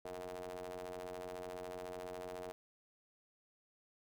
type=ring-modulated tone; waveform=sawtooth; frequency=90 Hz; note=F#2; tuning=47 cents flat; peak=-37 dBFS; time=0.05-2.52 s; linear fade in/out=0 ms; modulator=547 Hz; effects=none